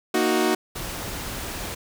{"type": "chord", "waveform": "sawtooth", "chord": "D# minor", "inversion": "second", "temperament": "equal", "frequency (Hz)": [233.1, 311.1, 370], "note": ["A#3", "D#4", "F#4"], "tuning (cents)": [0, 0, 0], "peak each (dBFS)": [-22, -20, -18], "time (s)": [0.14, 0.55], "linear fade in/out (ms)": 5}
{"type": "noise", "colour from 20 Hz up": "pink", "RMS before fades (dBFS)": -32, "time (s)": [0.75, 1.75], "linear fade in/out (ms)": 10}
{"effects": []}